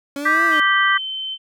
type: linear two-way sweep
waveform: 30% pulse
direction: up then down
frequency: 277.2 to 340 to 296.2 Hz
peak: -22 dBFS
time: 0.16-0.6 s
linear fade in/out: 2 ms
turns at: 0.45 s
type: chord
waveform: sine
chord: G major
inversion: second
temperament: just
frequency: 1176 / 1568 / 1960 Hz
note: D6 / G6 / B6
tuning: +2 / 0 / -14 cents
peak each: -18 dBFS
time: 0.25-0.98 s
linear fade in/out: 10 ms
type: tone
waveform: sine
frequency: 3082 Hz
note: G7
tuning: 30 cents flat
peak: -24 dBFS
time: 0.51-1.38 s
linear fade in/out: 50 ms
effects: none